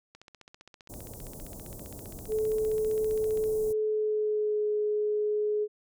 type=click train; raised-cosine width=0.2 ms; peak=-32 dBFS; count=51; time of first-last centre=0.15-3.439 s; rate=15.2 Hz
type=band-stop noise; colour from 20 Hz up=pink; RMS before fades=-43 dBFS; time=0.89-3.73 s; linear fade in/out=10 ms; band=690 to 7300 Hz; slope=24 dB/octave
type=tone with pitch glide; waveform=sine; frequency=433.9 to 421.3 Hz; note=A4 to G#4; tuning=-24 to +25 cents; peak=-25 dBFS; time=2.28-5.68 s; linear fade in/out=50 ms; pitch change=-51 cents; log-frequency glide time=3.49-4.66 s
effects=none